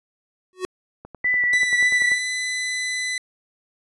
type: tone with exponential growth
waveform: square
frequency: 370 Hz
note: F#4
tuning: in tune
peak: -21 dBFS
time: 0.53-0.65 s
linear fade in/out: 0 ms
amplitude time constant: 24 ms
type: click train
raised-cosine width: 1 ms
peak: -24 dBFS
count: 12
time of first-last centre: 1.05-2.118 s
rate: 10.3 Hz
type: tone with vibrato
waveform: sine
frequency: 1975.5 Hz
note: B6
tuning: in tune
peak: -17 dBFS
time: 1.24-2.19 s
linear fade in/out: 10 ms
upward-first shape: sine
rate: 3.4 Hz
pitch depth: 16 cents each way
type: tone with pitch glide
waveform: sawtooth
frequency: 1975.5 to 2004 Hz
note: B6 to B6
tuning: 0 to +25 cents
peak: -20 dBFS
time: 1.53-3.18 s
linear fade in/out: 2 ms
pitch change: +25 cents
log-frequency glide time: 1.8-2.3 s
effects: resampled to 24000 Hz